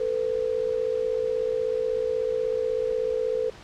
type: tone pair together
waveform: sine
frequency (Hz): 445.7 / 502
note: A4 / B4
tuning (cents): +22 / +28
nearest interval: major second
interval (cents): 206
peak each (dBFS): -26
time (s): 0-3.5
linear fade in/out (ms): 5
effects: pink hiss -46 dBFS RMS until 3.63 s + low-pass 5000 Hz 12 dB/octave